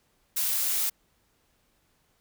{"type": "noise", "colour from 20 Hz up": "blue", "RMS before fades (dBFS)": -27, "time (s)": [0.36, 0.9], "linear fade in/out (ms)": 10, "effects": ["pink hiss -69 dBFS RMS until 2.2 s"]}